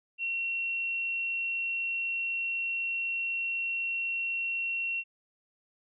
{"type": "tone", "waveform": "sine", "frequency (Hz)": 2728, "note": "F7", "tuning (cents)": -41, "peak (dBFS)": -29, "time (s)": [0.18, 5.04], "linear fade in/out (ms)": 50, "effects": []}